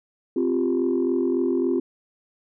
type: chord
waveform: sine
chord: C suspended fourth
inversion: none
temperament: just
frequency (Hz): 261.6 / 348.8 / 392.4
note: C4 / F4 / G4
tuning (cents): 0 / -2 / +2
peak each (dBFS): -23 / -22 / -25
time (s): 0.36-1.8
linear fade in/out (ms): 5
effects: tanh soft clip ceiling -13 dBFS